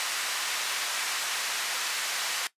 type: band-pass noise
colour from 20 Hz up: pink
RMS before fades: -31 dBFS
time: 0-2.47 s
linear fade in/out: 0 ms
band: 1300 to 9100 Hz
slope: 12 dB/octave
effects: noise-tail reverb RT60 0.1 s tail -17 dB re dry + resampled to 32000 Hz